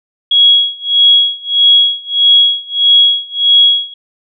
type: tone with tremolo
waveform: sine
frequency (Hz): 3322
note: G#7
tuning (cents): 0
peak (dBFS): -3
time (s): 0.31-3.94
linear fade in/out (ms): 5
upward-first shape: sine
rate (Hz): 1.6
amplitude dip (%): 95
effects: none